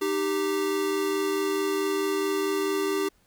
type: tone pair together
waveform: square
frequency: 307.4 / 392 Hz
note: D#4 / G4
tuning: -21 / 0 cents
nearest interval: major third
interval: 421 cents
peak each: -31 / -26 dBFS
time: 0.01-3.09 s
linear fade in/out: 10 ms
effects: pink hiss -65 dBFS RMS until 3.26 s